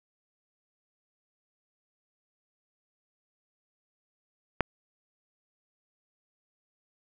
click, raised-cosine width 0.5 ms, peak -8 dBFS, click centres 4.607 s, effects none

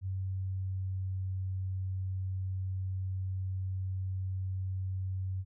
sine tone with pitch glide, 94.9 to 94.24 Hz, F#2 to F#2, +44 to +32 cents, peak -32 dBFS, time 0.01-5.45 s, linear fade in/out 50 ms, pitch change -12 cents, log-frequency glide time 0.18-1.33 s, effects none

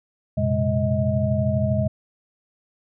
sine tone cluster, 91.4 / 118.8 / 131.4 / 205.6 / 632 Hz, F#2 / A#2 / C3 / G#3 / D#5, -21 / +33 / +8 / -17 / +27 cents, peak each -25 dBFS, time 0.37-1.88 s, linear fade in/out 10 ms, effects none

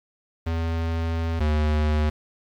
square tone pair in turn, 82.41 / 76 Hz, E2 / D#2, 0 / -40 cents, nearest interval minor second, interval 140 cents, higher first, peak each -24 / -20 dBFS, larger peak second, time 0.46-1.4 / 1.4-2.1 s, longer first, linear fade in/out 10 ms, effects low-pass 4000 Hz 12 dB/octave + 8-bit

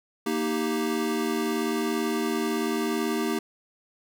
square chord, Eb major, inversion second, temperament equal, 233.1 / 311.1 / 392 Hz, Bb3 / Eb4 / G4, 0 / 0 / 0 cents, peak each -30 dBFS, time 0.26-3.39 s, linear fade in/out 5 ms, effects none

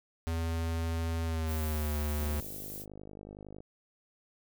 square tone with pitch glide, 82.41 to 74.7 Hz, E2 to D2, 0 to +30 cents, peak -31 dBFS, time 0.27-2.4 s, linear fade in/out 0 ms, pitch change -170 cents, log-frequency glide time 1.23-1.94 s
violet noise, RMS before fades -43 dBFS, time 1.46-2.86 s, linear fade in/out 50 ms
click train, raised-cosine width 2 ms, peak -33 dBFS, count 73, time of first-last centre 2.19-3.605 s, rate 50.9 Hz
effects none

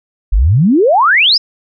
sine exponential sweep, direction up, 41.2 to 5360 Hz, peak -6 dBFS, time 0.32-1.38 s, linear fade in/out 10 ms, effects none

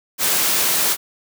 white high-pass noise, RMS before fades -18 dBFS, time 0.18-0.97 s, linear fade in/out 50 ms, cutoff 160 Hz, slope 12 dB/octave, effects none

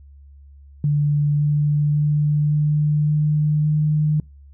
sine tone with pitch steps, 146.7 / 147.72 / 148.75 / 149.78 / 150.82 / 151.87 Hz, D3 / D3 / D3 / D3 / D3 / D#3, -2 / +10 / +22 / +34 / +46 / -42 cents, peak -15 dBFS, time 0.84-4.2 s, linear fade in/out 2 ms, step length 560 ms, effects noise-tail reverb RT60 0.3 s tail -26 dB re dry + added 70 Hz sine -42 dBFS peak until 4.53 s

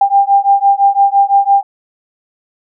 sine beating tone pair, 793 / 798.9 Hz, G5 / G5, +20 / +33 cents, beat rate 5.9 Hz, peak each -10 dBFS, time 0.01-1.63 s, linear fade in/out 5 ms, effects none

